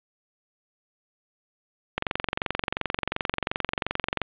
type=click train; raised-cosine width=0.3 ms; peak=-8 dBFS; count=52; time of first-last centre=1.98-4.217 s; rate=22.8 Hz; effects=resampled to 8000 Hz + 7-bit